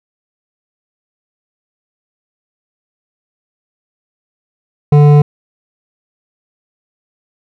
sine tone with hard clipping, 146.83 Hz, D3, in tune, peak -5 dBFS, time 4.92-5.22 s, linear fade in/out 5 ms, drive 11 dB, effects none

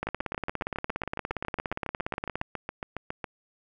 two click trains, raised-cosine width 0.5 ms, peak -17 / -15 dBFS, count 24 / 42, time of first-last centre 0.07-3.242 / 0.03-2.414 s, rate 7.25 / 17.2 Hz, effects none

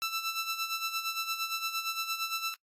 15% pulse tone with tremolo, 1330 Hz, E6, 15 cents sharp, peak -23 dBFS, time 0.02-2.54 s, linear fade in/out 0 ms, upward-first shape sine, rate 8.7 Hz, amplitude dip 65%, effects noise-tail reverb RT60 0.1 s tail -24 dB re dry + AAC 48 kbps

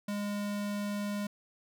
square tone, 204.9 Hz, G#3, 23 cents flat, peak -33 dBFS, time 0.08-1.27 s, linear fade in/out 5 ms, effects none

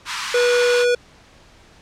pink high-pass noise, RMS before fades -25 dBFS, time 0.05-0.86 s, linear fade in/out 50 ms, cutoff 900 Hz, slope 96 dB/octave
square tone, 486.6 Hz, B4, 26 cents flat, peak -15 dBFS, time 0.34-0.95 s, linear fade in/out 5 ms
effects pink hiss -49 dBFS RMS until 1.81 s + low-pass 6000 Hz 12 dB/octave

